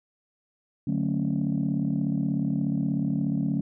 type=chord; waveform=sine; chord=D major seventh; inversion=none; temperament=just; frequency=146.83 / 183.54 / 220.2 / 275.3 Hz; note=D3 / F#3 / A3 / C#4; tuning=0 / -14 / +2 / -12 cents; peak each=-28 dBFS; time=0.87-3.61 s; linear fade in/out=5 ms; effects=tanh soft clip ceiling -17 dBFS